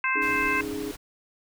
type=harmonic tone; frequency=523.3 Hz; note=C5; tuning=in tune; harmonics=2 / 3 / 4 / 5; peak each=-28 / -28 / -28 / -28 dBFS; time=0.04-0.61 s; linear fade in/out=2 ms
type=chord; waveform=sine; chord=C# suspended second; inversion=none; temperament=just; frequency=277.2 / 311.8 / 415.8 Hz; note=C#4 / D#4 / G#4; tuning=0 / +4 / +2 cents; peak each=-35 / -34 / -33 dBFS; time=0.15-0.92 s; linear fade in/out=10 ms
type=noise; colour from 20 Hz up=pink; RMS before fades=-40 dBFS; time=0.21-0.97 s; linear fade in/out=20 ms
effects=none